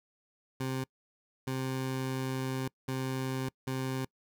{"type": "tone bursts at uneven times", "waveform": "20% pulse", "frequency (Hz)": 131.3, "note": "C3", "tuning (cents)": 6, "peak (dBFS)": -27, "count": 4, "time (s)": [[0.6, 0.84], [1.47, 2.68], [2.88, 3.49], [3.67, 4.05]], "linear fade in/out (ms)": 5, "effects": ["noise-tail reverb RT60 0.1 s tail -25 dB re dry"]}